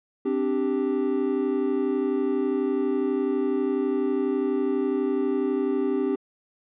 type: chord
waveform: triangle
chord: C suspended second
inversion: none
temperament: equal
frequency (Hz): 261.6 / 293.7 / 392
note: C4 / D4 / G4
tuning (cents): 0 / 0 / 0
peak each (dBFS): -25 / -26 / -23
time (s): 0.25-6.16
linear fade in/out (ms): 10
effects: resampled to 8000 Hz